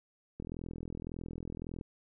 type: click train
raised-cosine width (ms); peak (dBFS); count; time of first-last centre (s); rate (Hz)
3; -28; 60; 0.4-1.811; 41.8
effects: none